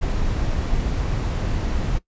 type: noise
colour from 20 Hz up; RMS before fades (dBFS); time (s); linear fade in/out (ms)
brown; -22; 0.01-1.99; 20
effects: noise-tail reverb RT60 0.1 s tail -18 dB re dry + resampled to 16000 Hz